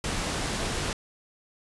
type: low-pass noise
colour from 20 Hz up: pink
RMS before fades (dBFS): -30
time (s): 0.04-0.93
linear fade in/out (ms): 2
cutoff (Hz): 10000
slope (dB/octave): 12
effects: resampled to 24000 Hz